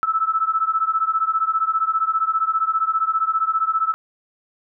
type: beating tone pair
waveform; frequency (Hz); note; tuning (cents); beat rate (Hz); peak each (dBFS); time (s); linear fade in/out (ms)
sine; 1305 / 1320; E6 / E6; -18 / +2; 15; -20 / -21; 0.03-3.94; 0
effects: none

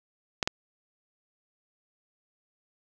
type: clicks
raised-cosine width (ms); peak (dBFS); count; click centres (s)
0.2; -8; 2; 0.428 / 0.475
effects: none

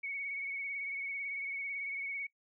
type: tone with vibrato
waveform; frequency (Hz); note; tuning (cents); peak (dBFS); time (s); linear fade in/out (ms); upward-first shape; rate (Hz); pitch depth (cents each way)
sine; 2226; C#7; +7; -36; 0.03-2.27; 10; sine; 18; 34
effects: noise-tail reverb RT60 0.1 s tail -20 dB re dry

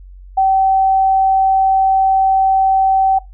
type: tone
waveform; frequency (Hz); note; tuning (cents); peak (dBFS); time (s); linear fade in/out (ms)
sine; 769; G5; -33; -9; 0.37-3.19; 10
effects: noise-tail reverb RT60 0.2 s tail -20 dB re dry + added 46 Hz sine -34 dBFS peak until 3.33 s

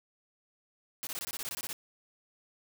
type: noise bursts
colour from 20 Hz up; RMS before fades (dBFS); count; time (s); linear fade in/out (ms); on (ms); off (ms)
white; -38; 12; 1.03-1.729; 0; 39; 21
effects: none

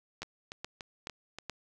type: two click trains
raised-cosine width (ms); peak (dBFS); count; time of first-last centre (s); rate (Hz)
0.2; -20 / -24; 4 / 5; 0.22-1.497 / 0.23-1.386; 2.35 / 3.46
effects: none

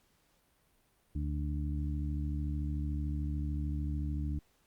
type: harmonic tone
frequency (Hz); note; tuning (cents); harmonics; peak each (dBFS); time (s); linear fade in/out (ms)
73.5; D2; +2; 1 / 2 / 3 / 4; -33 / -39 / -45 / -42; 1.15-4.39; 5
effects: pink hiss -71 dBFS RMS until 4.66 s + Opus 48 kbps

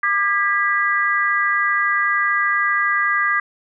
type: tone cluster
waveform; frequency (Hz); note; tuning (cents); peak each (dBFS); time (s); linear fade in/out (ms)
sine; 1197 / 1632 / 1964; D6 / G#6 / B6; +33 / -31 / -10; -20; 0.03-3.4; 5
effects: none

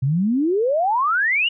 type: exponential sweep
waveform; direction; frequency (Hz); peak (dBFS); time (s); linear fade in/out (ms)
sine; up; 125.4 to 2960; -16; 0.02-1.49; 10
effects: none

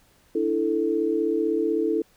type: chord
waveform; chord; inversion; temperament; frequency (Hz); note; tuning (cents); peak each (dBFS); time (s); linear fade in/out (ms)
sine; D suspended second; none; equal; 293.7 / 329.6 / 440; D4 / E4 / A4; 0 / 0 / 0; -29 / -24 / -24; 0.35-2.02; 5
effects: pink hiss -60 dBFS RMS until 2.16 s

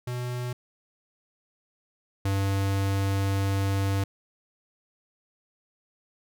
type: tone pair in turn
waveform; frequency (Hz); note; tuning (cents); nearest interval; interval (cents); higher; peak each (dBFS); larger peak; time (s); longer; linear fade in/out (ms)
square; 123.47 / 98; B2 / G2; 0 / 0; major third; 400; first; -30 / -24; second; 0.07-0.53 / 2.25-4.04; second; 5
effects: none

